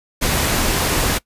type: noise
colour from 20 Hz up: pink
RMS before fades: -18 dBFS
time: 0.21-1.19 s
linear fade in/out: 20 ms
effects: noise-tail reverb RT60 0.1 s tail -22 dB re dry + resampled to 32000 Hz